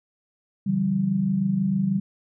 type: tone cluster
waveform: sine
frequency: 143.6 / 167.4 / 193.6 Hz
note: D3 / E3 / G3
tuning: -39 / +27 / -21 cents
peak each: -29 / -29 / -21 dBFS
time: 0.66-2 s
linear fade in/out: 10 ms
effects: none